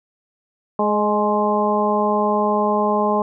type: harmonic tone with a mistuned harmonic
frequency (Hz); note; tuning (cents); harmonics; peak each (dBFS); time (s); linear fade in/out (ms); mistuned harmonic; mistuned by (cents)
210; G#3; +19; 1 / 2 / 3 / 4 / 5; -22 / -22 / -22 / -22 / -22; 0.79-3.22; 2; 3; -25
effects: none